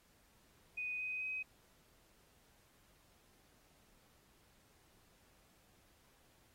sine tone with pitch steps, 2489 / 2506 / 2524 Hz, D#7 / D#7 / D#7, 0 / +12 / +24 cents, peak -38 dBFS, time 0.77-1.43 s, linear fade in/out 10 ms, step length 220 ms, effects pink hiss -70 dBFS RMS until 6.54 s + AAC 48 kbps

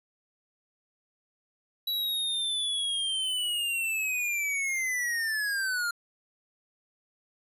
square linear sweep, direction down, 3932 to 1388 Hz, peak -28 dBFS, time 1.87-5.91 s, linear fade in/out 5 ms, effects resampled to 32000 Hz

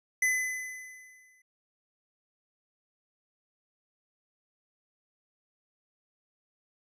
square tone with exponential decay, 2017 Hz, B6, 36 cents sharp, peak -23 dBFS, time 0.22-1.42 s, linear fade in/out 5 ms, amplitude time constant 260 ms, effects resampled to 32000 Hz

